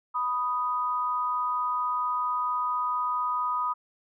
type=tone pair together; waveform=sine; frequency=987.8 / 1243.4 Hz; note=B5 / D#6; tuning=0 / -2 cents; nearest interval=major third; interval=398 cents; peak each=-29 / -27 dBFS; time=0.14-3.74 s; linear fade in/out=20 ms; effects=none